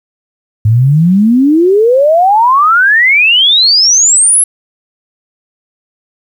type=exponential sweep; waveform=sine; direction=up; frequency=103.83 to 11175 Hz; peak=-4 dBFS; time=0.65-4.44 s; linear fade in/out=5 ms; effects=7-bit